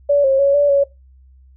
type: tone with pitch steps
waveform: sine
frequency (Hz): 573 / 538 / 558 / 577 / 560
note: D5 / C5 / C#5 / D5 / C#5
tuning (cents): -43 / +48 / +11 / -31 / +18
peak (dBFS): -10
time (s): 0.09-0.84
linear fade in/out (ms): 10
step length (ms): 150
effects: noise-tail reverb RT60 0.2 s tail -19 dB re dry + added 65 Hz sine -44 dBFS peak until 1.56 s